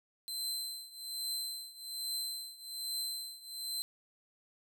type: tone with tremolo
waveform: sawtooth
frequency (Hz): 4085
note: C8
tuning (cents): -42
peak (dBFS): -31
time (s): 0.28-3.82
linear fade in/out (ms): 0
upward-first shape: triangle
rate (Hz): 1.2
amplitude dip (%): 90
effects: none